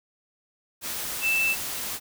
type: tone in noise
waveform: sine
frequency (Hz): 2648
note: E7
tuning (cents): +7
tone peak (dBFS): -21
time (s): 1.21-1.56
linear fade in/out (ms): 50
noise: white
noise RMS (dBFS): -32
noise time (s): 0.81-2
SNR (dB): +8
effects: none